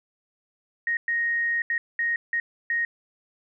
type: tone bursts at uneven times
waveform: sine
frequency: 1868 Hz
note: A#6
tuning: 3 cents sharp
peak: -22 dBFS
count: 6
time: 0.87-0.97 / 1.08-1.62 / 1.7-1.78 / 1.99-2.16 / 2.33-2.4 / 2.7-2.85 s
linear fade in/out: 2 ms
effects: none

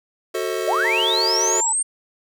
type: chord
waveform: square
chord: F# diminished seventh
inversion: none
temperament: just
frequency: 370 / 444 / 532.8 / 639.4 Hz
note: F#4 / A4 / C5 / Eb5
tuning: 0 / +16 / +31 / +47 cents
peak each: -27 / -27 / -31 / -31 dBFS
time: 0.34-1.61 s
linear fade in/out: 10 ms
type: linear sweep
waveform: sine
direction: up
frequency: 510 to 8820 Hz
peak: -18 dBFS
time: 0.67-1.83 s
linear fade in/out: 10 ms
type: tone with vibrato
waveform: sine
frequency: 910 Hz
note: A#5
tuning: 42 cents flat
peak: -25 dBFS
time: 0.84-1.73 s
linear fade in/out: 10 ms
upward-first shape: sine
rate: 8.9 Hz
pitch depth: 24 cents each way
effects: none

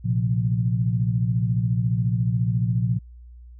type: chord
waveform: sine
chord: Bb suspended second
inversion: none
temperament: equal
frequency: 116.54 / 130.81 / 174.61 Hz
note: Bb2 / C3 / F3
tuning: 0 / 0 / 0 cents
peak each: -21 / -26 / -26 dBFS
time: 0.04-2.99 s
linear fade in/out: 20 ms
effects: added 60 Hz sine -41 dBFS peak until 3.59 s

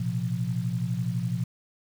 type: chord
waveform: sine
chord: Bb suspended second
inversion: none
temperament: equal with one note detuned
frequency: 116.54 / 128.49 / 174.61 Hz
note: Bb2 / C3 / F3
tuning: 0 / -31 / 0 cents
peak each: -30 / -30 / -30 dBFS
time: 0-1.44 s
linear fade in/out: 5 ms
effects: 8-bit

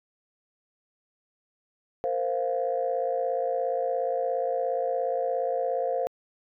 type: chord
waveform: sine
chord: Bb suspended second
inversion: none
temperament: equal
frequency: 466.2 / 523.3 / 698.5 Hz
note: Bb4 / C5 / F5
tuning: 0 / 0 / 0 cents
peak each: -31 / -27 / -29 dBFS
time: 2.04-6.07 s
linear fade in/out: 0 ms
effects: tanh soft clip ceiling -16 dBFS

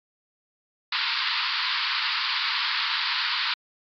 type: band-pass noise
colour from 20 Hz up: white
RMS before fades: -26 dBFS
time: 0.92-3.54 s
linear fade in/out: 5 ms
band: 910 to 4800 Hz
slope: 96 dB/octave
effects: MP3 96 kbps

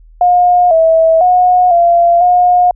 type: tone with pitch steps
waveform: sine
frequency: 714 / 650 / 725 / 688 / 717 Hz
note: F5 / E5 / F#5 / F5 / F5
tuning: +38 / -24 / -35 / -26 / +45 cents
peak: -5 dBFS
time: 0.21-2.71 s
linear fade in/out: 2 ms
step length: 500 ms
effects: added 40 Hz sine -37 dBFS peak until 2.75 s

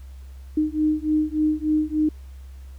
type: beating tone pair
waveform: sine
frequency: 305.5 / 308.9 Hz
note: D#4 / D#4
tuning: -32 / -12 cents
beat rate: 3.4 Hz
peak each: -22 dBFS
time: 0.57-2.09 s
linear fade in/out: 5 ms
effects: added 66 Hz sine -37 dBFS peak until 2.78 s + pink hiss -58 dBFS RMS until 2.78 s

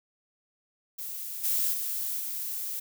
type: noise with level steps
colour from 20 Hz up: violet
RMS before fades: -37 / -27 / -32 / -34 dBFS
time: 0.98-2.8 s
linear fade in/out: 10 ms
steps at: 1.43 / 1.72 / 2.19 s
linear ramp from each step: 20 ms
effects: none

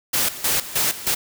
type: noise with tremolo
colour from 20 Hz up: white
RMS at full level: -20 dBFS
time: 0.13-1.15 s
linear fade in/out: 10 ms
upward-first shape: square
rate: 3.2 Hz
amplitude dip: 80%
effects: none

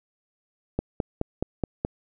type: click train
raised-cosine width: 2 ms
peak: -11 dBFS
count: 6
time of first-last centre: 0.79-1.849 s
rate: 4.72 Hz
effects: none

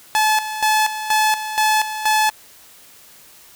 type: tone with tremolo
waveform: sawtooth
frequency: 862 Hz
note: A5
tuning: 36 cents flat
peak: -10 dBFS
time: 0.15-2.3 s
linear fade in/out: 0 ms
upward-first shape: square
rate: 2.1 Hz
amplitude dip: 70%
effects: white hiss -46 dBFS RMS until 3.55 s

